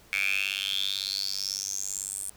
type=tone with high-pass filter sweep; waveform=10% pulse; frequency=98 Hz; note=G2; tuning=in tune; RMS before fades=-31 dBFS; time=0.13-2.3 s; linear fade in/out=0 ms; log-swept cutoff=2200 to 9100 Hz; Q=9; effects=pink hiss -56 dBFS RMS until 2.36 s